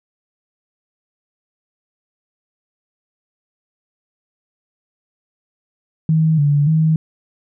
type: tone with pitch steps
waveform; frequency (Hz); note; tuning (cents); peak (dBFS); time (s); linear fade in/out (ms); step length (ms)
sine; 158.9 / 144.8 / 158.4; D#3 / D3 / D#3; +37 / -24 / +31; -11; 6.09-6.96; 2; 290
effects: none